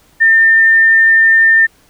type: tone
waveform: sine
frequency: 1803 Hz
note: A6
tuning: 42 cents sharp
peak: -5 dBFS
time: 0.2-1.67 s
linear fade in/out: 20 ms
effects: pink hiss -50 dBFS RMS until 1.89 s